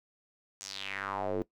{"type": "tone with band-pass filter sweep", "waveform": "square", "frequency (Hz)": 49, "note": "G1", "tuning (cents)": 0, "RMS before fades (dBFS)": -36, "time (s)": [0.61, 1.42], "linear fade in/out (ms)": 0, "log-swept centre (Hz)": [6900, 360], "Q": 3.7, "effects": ["noise-tail reverb RT60 0.1 s tail -19 dB re dry"]}